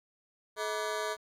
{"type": "ring-modulated tone", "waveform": "20% pulse", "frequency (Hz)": 534, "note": "C5", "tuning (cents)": 35, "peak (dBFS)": -24, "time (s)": [0.56, 1.17], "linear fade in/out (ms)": 50, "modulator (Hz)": 105, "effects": ["low-pass 10000 Hz 12 dB/octave", "10-bit"]}